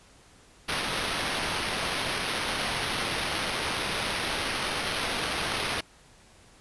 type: noise with sample-and-hold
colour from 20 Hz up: blue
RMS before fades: -30 dBFS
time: 0.68-5.81 s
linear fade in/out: 10 ms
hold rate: 7350 Hz
effects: pink hiss -56 dBFS RMS until 6.6 s + resampled to 24000 Hz